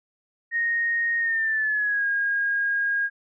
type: tone with pitch glide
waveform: sine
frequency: 1861 to 1629.5 Hz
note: A#6 to G#6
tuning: -3 to -33 cents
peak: -21 dBFS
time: 0.51-3.1 s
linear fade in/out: 50 ms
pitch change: -230 cents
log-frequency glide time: 1.19-2.06 s
effects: none